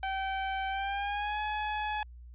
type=tone with pitch glide; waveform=sawtooth; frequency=772 to 846.7 Hz; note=G5 to G#5; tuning=-27 to +33 cents; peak=-27 dBFS; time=0.03-2.03 s; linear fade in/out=2 ms; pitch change=+160 cents; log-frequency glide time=0.69-1.4 s; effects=added 60 Hz sine -46 dBFS peak until 2.34 s + resampled to 8000 Hz